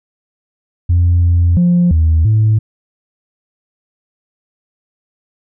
sine tone with pitch steps, 87 / 86.4 / 175.5 / 80.1 / 108.6 Hz, F2 / F2 / F3 / E2 / A2, -6 / -18 / +9 / -49 / -22 cents, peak -6 dBFS, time 0.89-2.59 s, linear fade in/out 10 ms, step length 340 ms, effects tanh soft clip ceiling -5 dBFS

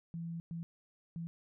sine tone bursts at uneven times, 167.4 Hz, E3, 27 cents sharp, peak -38 dBFS, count 3, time 0.14-0.4 / 0.51-0.63 / 1.16-1.27 s, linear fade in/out 0 ms, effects none

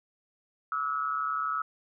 sine tone with amplitude modulation, 1296 Hz, E6, 30 cents flat, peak -24 dBFS, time 0.72-1.62 s, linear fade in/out 2 ms, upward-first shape sine, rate 140 Hz, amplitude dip 80%, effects none

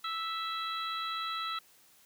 harmonic tone, 658 Hz, E5, 3 cents flat, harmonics 2 / 3 / 4 / 5 / 6, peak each -35 / -45 / -47 / -43 / -40 dBFS, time 0.04-1.59 s, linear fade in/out 5 ms, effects white hiss -62 dBFS RMS until 2.05 s + high-pass 60 Hz 12 dB/octave

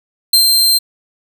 sawtooth tone with ADSR envelope, 4152 Hz, C8, 14 cents flat, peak -3 dBFS, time 0.33-0.79 s, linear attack 5 ms, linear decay 99 ms, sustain -3 dB, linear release 18 ms, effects none

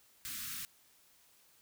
white band-stop noise, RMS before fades -42 dBFS, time 0.25-0.65 s, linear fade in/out 0 ms, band 290 to 1200 Hz, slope 48 dB/octave, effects white hiss -66 dBFS RMS until 1.61 s

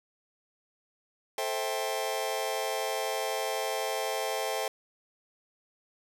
sawtooth chord, A minor seventh, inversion none, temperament just, 440 / 528 / 660 / 792 Hz, A4 / C5 / E5 / G5, 0 / +16 / +2 / +18 cents, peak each -31 dBFS, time 1.38-4.68 s, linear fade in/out 2 ms, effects none

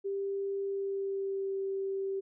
sine tone with pitch glide, 394.8 to 388.9 Hz, G4 to G4, +12 to -14 cents, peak -31 dBFS, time 0.04-2.21 s, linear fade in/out 20 ms, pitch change -26 cents, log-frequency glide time 0.64-1.56 s, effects none

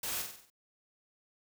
white noise with echo, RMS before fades -37 dBFS, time 0.03-0.22 s, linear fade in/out 5 ms, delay 47 ms, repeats 6, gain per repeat -5 dB, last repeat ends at 0.502 s, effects none

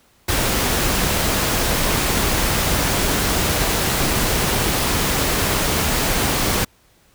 pink noise, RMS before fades -19 dBFS, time 0.28-6.65 s, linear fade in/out 10 ms, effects pink hiss -56 dBFS RMS until 7.14 s

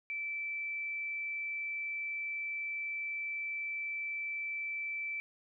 sine tone, 2324 Hz, D7, 19 cents flat, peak -35 dBFS, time 0.1-5.2 s, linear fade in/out 0 ms, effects none

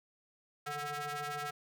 sawtooth ring-modulated tone, 296.2 Hz, D4, 15 cents sharp, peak -30 dBFS, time 0.66-1.51 s, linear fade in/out 10 ms, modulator 1030 Hz, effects none

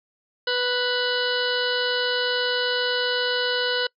harmonic tone with a mistuned harmonic, 493.9 Hz, B4, in tune, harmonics 1 / 2 / 3 / 4 / 6 / 7 / 8 / 9 / 10, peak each -26 / -35 / -26 / -37 / -28 / -40 / -31 / -32 / -36 dBFS, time 0.47-3.87 s, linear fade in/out 5 ms, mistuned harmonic 9, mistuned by -44 cents, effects noise-tail reverb RT60 0.1 s tail -25 dB re dry

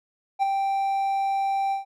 triangle tone with ADSR envelope, 784 Hz, G5, in tune, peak -15 dBFS, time 0.39-1.85 s, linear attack 36 ms, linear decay 13 ms, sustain -5 dB, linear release 130 ms, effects none

